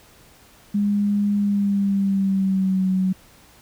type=tone with pitch glide; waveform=sine; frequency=204.3 to 187.34 Hz; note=G#3 to F#3; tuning=-28 to +22 cents; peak=-17 dBFS; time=0.74-3.13 s; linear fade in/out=10 ms; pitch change=-150 cents; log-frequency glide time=1.36-2.89 s; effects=pink hiss -51 dBFS RMS until 3.61 s